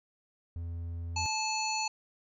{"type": "tone", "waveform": "triangle", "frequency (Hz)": 84.6, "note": "E2", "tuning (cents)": 45, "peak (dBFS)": -33, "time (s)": [0.56, 1.26], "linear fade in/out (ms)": 0}
{"type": "harmonic tone", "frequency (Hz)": 870, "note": "A5", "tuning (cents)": -20, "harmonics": [1, 3, 5, 7, 8], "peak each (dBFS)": [-33, -36, -36, -42, -39], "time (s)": [1.16, 1.88], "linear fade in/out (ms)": 5}
{"effects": []}